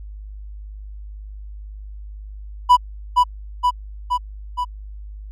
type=tone with echo; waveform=triangle; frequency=987.8 Hz; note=B5; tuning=in tune; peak=-5 dBFS; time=2.69-2.77 s; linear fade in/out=20 ms; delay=470 ms; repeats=4; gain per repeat=-3 dB; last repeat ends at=4.65 s; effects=added 51 Hz sine -32 dBFS peak until 5.31 s